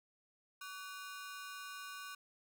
sawtooth ring-modulated tone, 1318.5 Hz, E6, in tune, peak -39 dBFS, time 0.61-2.15 s, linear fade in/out 5 ms, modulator 178 Hz, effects none

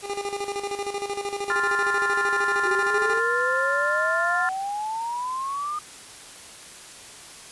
25% pulse tone with tremolo, 403 Hz, G4, 48 cents sharp, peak -22 dBFS, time 0.02-3.21 s, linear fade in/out 50 ms, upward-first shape square, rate 13 Hz, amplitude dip 65%
sine chord, F major, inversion second, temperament equal, 1046.5 / 1396.9 / 1760 Hz, C6 / F6 / A6, 0 / 0 / 0 cents, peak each -28 / -24 / -26 dBFS, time 1.5-4.49 s, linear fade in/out 0 ms
sine exponential sweep, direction up, 370.4 to 1229 Hz, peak -26 dBFS, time 2.65-5.79 s, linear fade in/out 5 ms
effects white hiss -43 dBFS RMS until 7.51 s + resampled to 24000 Hz

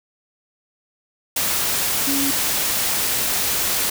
sine tone in noise, 277.5 Hz, C#4, 2 cents sharp, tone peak -22 dBFS, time 2.07-2.31 s, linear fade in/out 5 ms, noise white, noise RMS -21 dBFS, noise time 1.36-3.9 s, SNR -4 dB, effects none

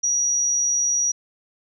sine tone, 5780 Hz, F#8, 41 cents flat, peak -18 dBFS, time 0.03-1.12 s, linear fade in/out 10 ms, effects none

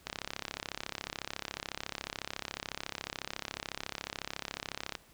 click train, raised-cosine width 0.2 ms, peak -18 dBFS, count 167, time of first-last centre 0.07-4.952 s, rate 34 Hz, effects pink hiss -61 dBFS RMS until 5.13 s

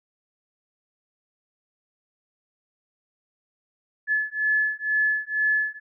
sine beating tone pair, 1719 / 1721.1 Hz, A6 / A6, -41 / -39 cents, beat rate 2.1 Hz, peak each -24 dBFS, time 4.07-5.8 s, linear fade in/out 50 ms, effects none

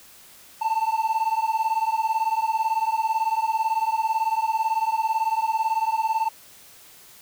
triangle beating tone pair, 880 / 898 Hz, A5 / A5, 0 / +35 cents, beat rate 18 Hz, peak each -22 dBFS, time 0.61-6.29 s, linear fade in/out 10 ms, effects white hiss -49 dBFS RMS until 7.21 s

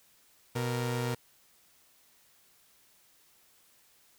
sawtooth tone pair together, 123.48 / 466.2 Hz, B2 / A#4, 0 / 0 cents, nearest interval octave + major seventh, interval 2300 cents, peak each -27 / -32 dBFS, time 0.55-1.15 s, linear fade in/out 10 ms, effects white hiss -64 dBFS RMS until 4.18 s

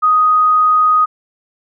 sine tone, 1248 Hz, D#6, 5 cents sharp, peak -8 dBFS, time 0.02-1.06 s, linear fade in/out 20 ms, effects none

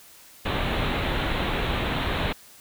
pink low-pass noise, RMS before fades -26 dBFS, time 0.45-2.33 s, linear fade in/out 10 ms, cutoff 4000 Hz, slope 96 dB/octave, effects white hiss -50 dBFS RMS until 2.6 s

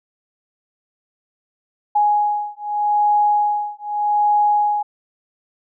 sine beating tone pair, 832 / 832.82 Hz, G#5 / G#5, +3 / +5 cents, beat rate 0.82 Hz, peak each -18 dBFS, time 1.95-4.83 s, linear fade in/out 10 ms, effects none

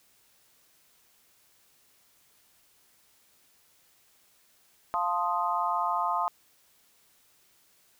sine chord, F dominant seventh, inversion none, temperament equal, 698.5 / 880 / 1046.5 / 1244.5 Hz, F5 / A5 / C6 / Eb6, 0 / 0 / 0 / 0 cents, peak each -32 / -31 / -30 / -31 dBFS, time 4.94-6.28 s, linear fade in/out 0 ms, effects white hiss -64 dBFS RMS until 7.99 s

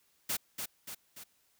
white noise with echo, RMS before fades -33 dBFS, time 0.29-0.37 s, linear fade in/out 10 ms, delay 290 ms, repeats 3, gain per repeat -5 dB, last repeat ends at 1.24 s, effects white hiss -71 dBFS RMS until 1.59 s

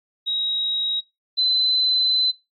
sine tone pair in turn, 3812 / 4039 Hz, A#7 / B7, +38 / +38 cents, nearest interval minor second, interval 100 cents, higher second, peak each -21 / -16 dBFS, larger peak second, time 0.26-1.01 / 1.37-2.32 s, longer second, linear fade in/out 20 ms, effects noise-tail reverb RT60 0.2 s tail -21 dB re dry + AAC 64 kbps

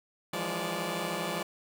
10% pulse tone cluster, 162.5 / 175 / 205.6 / 582 Hz, E3 / F3 / G#3 / D5, -24 / +4 / -17 / -16 cents, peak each -32 / -27 / -29 / -29 dBFS, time 0.33-1.43 s, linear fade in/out 5 ms, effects none

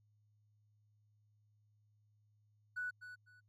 triangle tone with echo, 1480 Hz, F#6, in tune, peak -34 dBFS, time 2.76-2.91 s, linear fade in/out 20 ms, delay 250 ms, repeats 2, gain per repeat -13 dB, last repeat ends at 3.41 s, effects tanh soft clip ceiling -36 dBFS + added 105 Hz sine -70 dBFS peak until 3.48 s

